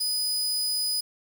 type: tone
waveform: sawtooth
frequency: 4978 Hz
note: D#8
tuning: in tune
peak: -22 dBFS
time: 0-1.01 s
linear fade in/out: 10 ms
effects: 8-bit